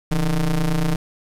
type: ring-modulated tone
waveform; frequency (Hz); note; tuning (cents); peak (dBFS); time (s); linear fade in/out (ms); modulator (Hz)
square; 75.5; D2; +48; -15; 0.11-0.96; 5; 89.9
effects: resampled to 32000 Hz + 7-bit